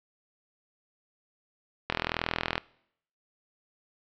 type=click train; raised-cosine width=0.3 ms; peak=-10 dBFS; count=29; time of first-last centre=1.9-2.58 s; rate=41.2 Hz; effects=noise-tail reverb RT60 0.7 s tail -23 dB re dry + low-pass 5000 Hz 12 dB/octave